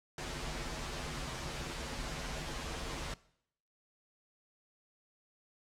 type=noise with comb filter; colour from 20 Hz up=pink; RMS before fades=-40 dBFS; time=0.18-3.14 s; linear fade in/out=2 ms; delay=10 ms; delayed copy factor=-0.9; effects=noise-tail reverb RT60 0.7 s tail -20 dB re dry + low-pass 7000 Hz 12 dB/octave